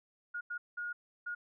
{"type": "tone bursts at uneven times", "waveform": "sine", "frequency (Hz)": 1435, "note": "F6", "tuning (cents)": 47, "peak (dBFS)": -36, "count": 4, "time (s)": [[0.34, 0.41], [0.5, 0.58], [0.77, 0.93], [1.26, 1.35]], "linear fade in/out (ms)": 10, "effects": []}